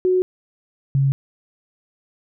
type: tone pair in turn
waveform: sine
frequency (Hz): 368.1 / 137.09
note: F#4 / C#3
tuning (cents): -9 / -19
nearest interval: octave + perfect fourth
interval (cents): 1710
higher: first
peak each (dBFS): -14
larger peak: neither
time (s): 0.05-0.22 / 0.95-1.12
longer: neither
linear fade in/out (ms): 0
effects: none